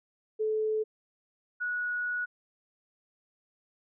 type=tone pair in turn; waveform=sine; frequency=433.5 / 1462.3 Hz; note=A4 / F#6; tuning=-26 / -21 cents; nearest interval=octave + major sixth; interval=2105 cents; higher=second; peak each=-26 / -29 dBFS; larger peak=first; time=0.39-0.84 / 1.6-2.26 s; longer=second; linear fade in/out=20 ms; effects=none